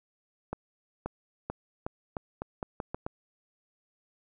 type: accelerating click train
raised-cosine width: 1 ms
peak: -19 dBFS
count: 10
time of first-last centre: 0.53-3.065 s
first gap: 530 ms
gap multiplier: 0.83
effects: none